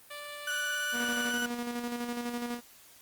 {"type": "tone", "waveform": "10% pulse", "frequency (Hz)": 586, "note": "D5", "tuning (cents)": -4, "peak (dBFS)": -32, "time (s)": [0.1, 1.32], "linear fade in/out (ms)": 10}
{"type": "tone with vibrato", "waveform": "35% pulse", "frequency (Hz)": 1480, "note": "F#6", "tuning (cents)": 0, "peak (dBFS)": -29, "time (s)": [0.47, 1.46], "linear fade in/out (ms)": 5, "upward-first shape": "sine", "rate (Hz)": 18, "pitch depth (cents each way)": 13}
{"type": "tone with tremolo", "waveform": "sawtooth", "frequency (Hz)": 240, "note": "B3", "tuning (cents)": -49, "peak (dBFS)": -28, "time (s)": [0.92, 2.61], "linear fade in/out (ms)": 50, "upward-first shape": "square", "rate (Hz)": 12, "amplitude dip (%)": 40}
{"effects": ["white hiss -56 dBFS RMS until 3.01 s", "Opus 24 kbps"]}